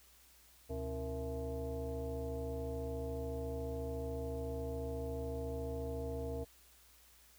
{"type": "tone with frequency modulation", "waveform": "sine", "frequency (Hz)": 268.5, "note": "C4", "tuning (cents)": 45, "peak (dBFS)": -37, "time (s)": [0.69, 6.45], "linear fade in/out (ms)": 20, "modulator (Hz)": 197, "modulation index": 1.8, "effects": ["added 60 Hz sine -68 dBFS peak until 7.38 s", "white hiss -64 dBFS RMS until 7.38 s"]}